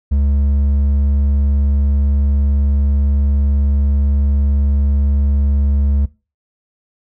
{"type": "tone with hard clipping", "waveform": "sine", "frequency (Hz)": 70.5, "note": "C#2", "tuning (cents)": 30, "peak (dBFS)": -13, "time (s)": [0.11, 6.06], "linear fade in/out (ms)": 10, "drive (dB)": 5, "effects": ["noise-tail reverb RT60 0.3 s tail -20 dB re dry"]}